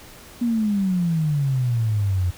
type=exponential sweep; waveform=sine; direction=down; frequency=242.9 to 87.31 Hz; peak=-18 dBFS; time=0.41-2.31 s; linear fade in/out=10 ms; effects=pink hiss -44 dBFS RMS until 2.37 s